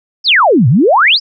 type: exponential two-way sweep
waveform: sine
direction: down then up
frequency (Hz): 5430 to 110.1 to 5430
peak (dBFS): -5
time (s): 0.24-1.2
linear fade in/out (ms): 50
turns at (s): 0.68
effects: none